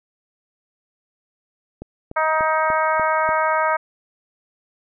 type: click train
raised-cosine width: 2 ms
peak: -19 dBFS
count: 6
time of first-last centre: 1.82-3.291 s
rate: 3.4 Hz
type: harmonic tone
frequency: 314.7 Hz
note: D#4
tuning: 20 cents sharp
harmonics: 2 / 3 / 4 / 5 / 6 / 7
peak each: -22 / -21 / -22 / -25 / -32 / -30 dBFS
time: 2.16-3.77 s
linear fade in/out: 10 ms
effects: none